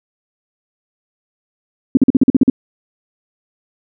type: tone bursts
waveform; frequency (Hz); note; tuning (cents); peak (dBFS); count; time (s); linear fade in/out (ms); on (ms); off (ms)
sine; 261.6; C4; 0; -4; 9; 1.95-2.499; 2; 21; 45
effects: none